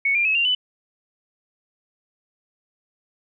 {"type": "tone with pitch steps", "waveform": "sine", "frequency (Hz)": [2217, 2390, 2576, 2777, 2994], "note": ["C#7", "D7", "E7", "F7", "F#7"], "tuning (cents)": [0, 30, -41, -10, 20], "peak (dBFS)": -17, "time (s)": [0.05, 0.55], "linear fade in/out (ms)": 5, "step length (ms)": 100, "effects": []}